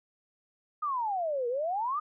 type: exponential two-way sweep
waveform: sine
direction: down then up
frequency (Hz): 1256 to 466.2 to 1256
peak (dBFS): -28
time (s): 0.82-2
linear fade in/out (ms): 10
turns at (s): 1.48
effects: none